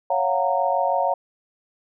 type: chord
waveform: sine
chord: Gb major seventh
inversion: second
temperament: just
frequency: 555 / 693.7 / 740 / 925 Hz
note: Db5 / F5 / Gb5 / Bb5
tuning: +2 / -12 / 0 / -14 cents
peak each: -24 dBFS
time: 0.1-1.14 s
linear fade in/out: 5 ms
effects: none